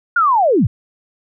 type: linear sweep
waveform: sine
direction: down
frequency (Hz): 1452 to 75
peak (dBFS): -10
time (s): 0.16-0.67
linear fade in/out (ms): 5
effects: none